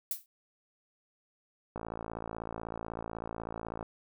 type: noise with exponential decay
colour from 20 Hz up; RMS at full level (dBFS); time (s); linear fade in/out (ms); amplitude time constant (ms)
violet; -30; 0.11-0.26; 2; 31
type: click train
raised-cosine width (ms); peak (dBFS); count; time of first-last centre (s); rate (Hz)
1; -24; 117; 1.76-3.828; 56.1
effects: none